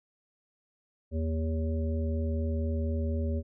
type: harmonic tone with a mistuned harmonic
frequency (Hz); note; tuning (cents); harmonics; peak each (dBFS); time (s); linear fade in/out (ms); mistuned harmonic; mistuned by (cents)
80; D#2; +49; 1 / 3 / 5 / 7; -28 / -35 / -40 / -40; 1.11-3.43; 50; 3; -30
effects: none